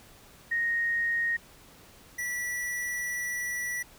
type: tone pair in turn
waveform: sine / square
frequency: 1864.7 / 1953.2 Hz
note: A#6 / B6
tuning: 0 / -20 cents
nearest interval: minor second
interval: 80 cents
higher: second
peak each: -25 / -31 dBFS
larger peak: first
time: 0.51-1.37 / 2.18-3.83 s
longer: second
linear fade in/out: 10 ms
effects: pink hiss -54 dBFS RMS until 3.98 s